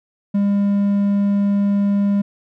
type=tone; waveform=triangle; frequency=201.3 Hz; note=G3; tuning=46 cents sharp; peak=-12 dBFS; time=0.34-2.22 s; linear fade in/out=10 ms; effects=none